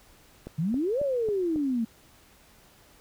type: click train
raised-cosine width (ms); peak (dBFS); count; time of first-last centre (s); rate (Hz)
2; -24; 5; 0.47-1.56; 3.67
type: exponential two-way sweep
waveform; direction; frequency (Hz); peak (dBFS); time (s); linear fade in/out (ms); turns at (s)
sine; up then down; 146.83 to 590 to 219.1; -24; 0.58-1.85; 10; 1.01
effects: pink hiss -57 dBFS RMS until 3 s